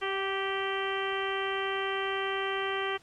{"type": "harmonic tone with a mistuned harmonic", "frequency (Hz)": 390, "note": "G4", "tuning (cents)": -9, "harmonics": [1, 2, 3, 4, 5, 6, 7, 8], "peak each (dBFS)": [-33, -38, -36, -39, -37, -42, -42, -39], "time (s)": [0.01, 2.98], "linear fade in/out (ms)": 20, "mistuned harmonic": 2, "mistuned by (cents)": -20, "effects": ["pink hiss -59 dBFS RMS until 3.02 s", "low-pass 8000 Hz 12 dB/octave"]}